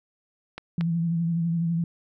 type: clicks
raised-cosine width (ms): 0.3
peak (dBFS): -19 / -18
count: 2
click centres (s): 0.58 / 0.81
type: tone with vibrato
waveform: sine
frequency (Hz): 167.7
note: E3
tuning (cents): +30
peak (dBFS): -22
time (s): 0.78-1.84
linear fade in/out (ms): 2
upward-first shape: sine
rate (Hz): 12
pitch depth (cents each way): 38
effects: none